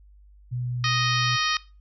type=tone with pitch glide; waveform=sine; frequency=123.47 to 122.69 Hz; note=B2 to B2; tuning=0 to -11 cents; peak=-26 dBFS; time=0.51-1.37 s; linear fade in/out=20 ms; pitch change=-11 cents; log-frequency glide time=0.63-0.83 s
type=harmonic tone; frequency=622.3 Hz; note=D#5; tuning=in tune; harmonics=2 / 3 / 4 / 5 / 6 / 7 / 8 / 9; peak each=-27 / -29 / -30 / -31 / -32 / -32 / -33 / -34 dBFS; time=0.84-1.57 s; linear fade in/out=2 ms
effects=noise-tail reverb RT60 0.3 s tail -20 dB re dry + added 50 Hz sine -49 dBFS peak until 1.8 s